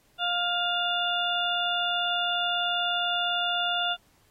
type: harmonic tone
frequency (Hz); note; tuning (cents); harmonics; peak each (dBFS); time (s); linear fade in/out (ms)
704; F5; +14; 1 / 2 / 4 / 5; -30 / -30 / -30 / -30; 0.18-3.97; 50
effects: pink hiss -64 dBFS RMS until 4.3 s + AAC 48 kbps